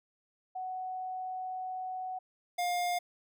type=tone pair in turn; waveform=sine / square; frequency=744 / 708.1 Hz; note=F#5 / F5; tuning=+9 / +24 cents; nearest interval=minor second; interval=85 cents; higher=first; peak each=-35 / -30 dBFS; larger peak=second; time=0.55-2.19 / 2.58-2.99 s; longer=first; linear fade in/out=10 ms; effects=none